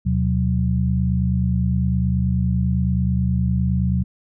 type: tone cluster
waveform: sine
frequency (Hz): 76 / 125.6 / 184.5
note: D#2 / B2 / F#3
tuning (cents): -40 / +30 / -5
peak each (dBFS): -21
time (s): 0.05-4.04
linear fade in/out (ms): 20
effects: none